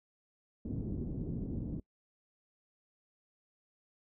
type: low-pass noise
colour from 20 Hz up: white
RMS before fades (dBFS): -38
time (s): 0.65-1.8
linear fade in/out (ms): 5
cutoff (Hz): 290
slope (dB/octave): 24
effects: noise-tail reverb RT60 0.1 s tail -23 dB re dry